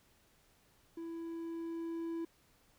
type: tone with level ramp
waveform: triangle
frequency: 332 Hz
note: E4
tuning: 12 cents sharp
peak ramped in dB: -39 to -34 dBFS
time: 0.97-2.25 s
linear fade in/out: 5 ms
effects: pink hiss -69 dBFS RMS until 2.78 s